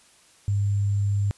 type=tone with sample-and-hold; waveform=sine; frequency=100.8 Hz; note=G2; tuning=49 cents sharp; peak=-20 dBFS; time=0.48-1.31 s; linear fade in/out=0 ms; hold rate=7350 Hz; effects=white hiss -56 dBFS RMS until 1.37 s + resampled to 24000 Hz